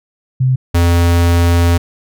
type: tone pair in turn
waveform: sine / square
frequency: 129.5 / 85.84 Hz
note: C3 / F2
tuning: -17 / -29 cents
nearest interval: perfect fifth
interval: 712 cents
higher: first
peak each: -9 dBFS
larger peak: neither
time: 0.4-0.56 / 0.74-1.78 s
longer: second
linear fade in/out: 10 ms
effects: none